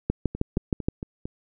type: two click trains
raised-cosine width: 3 ms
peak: -9 / -19 dBFS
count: 6 / 5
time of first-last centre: 0.1-0.885 / 0.35-1.255 s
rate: 6.37 / 4.42 Hz
effects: none